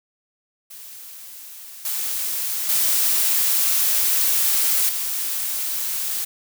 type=noise with level steps; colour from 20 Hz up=blue; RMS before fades=-39 / -25 / -19 / -25 dBFS; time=0.7-6.25 s; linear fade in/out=10 ms; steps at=1.85 / 2.69 / 4.89 s; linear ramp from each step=2 ms; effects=none